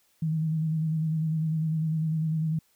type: tone with vibrato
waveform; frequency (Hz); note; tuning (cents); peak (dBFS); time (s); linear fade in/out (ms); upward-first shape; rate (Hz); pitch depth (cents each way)
sine; 158.4; D#3; +31; -24; 0.22-2.59; 5; square; 10; 30
effects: white hiss -67 dBFS RMS until 2.75 s